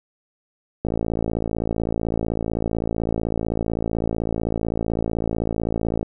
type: click train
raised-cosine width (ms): 2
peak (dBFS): -10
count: 290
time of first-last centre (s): 0.85-6.029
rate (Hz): 55.8
effects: none